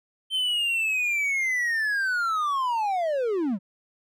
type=linear sweep; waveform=triangle; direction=down; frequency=3116 to 174.61 Hz; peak=-21 dBFS; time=0.3-3.59 s; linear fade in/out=50 ms; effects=none